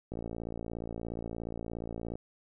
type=click train; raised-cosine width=2 ms; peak=-25 dBFS; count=117; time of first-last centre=0.12-2.155 s; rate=57 Hz; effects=none